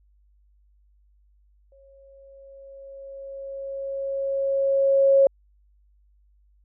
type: tone with exponential growth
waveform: sine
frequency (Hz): 547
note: C#5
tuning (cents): -23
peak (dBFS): -12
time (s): 1.72-5.27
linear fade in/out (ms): 2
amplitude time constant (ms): 770
effects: added 50 Hz sine -57 dBFS peak until 6.64 s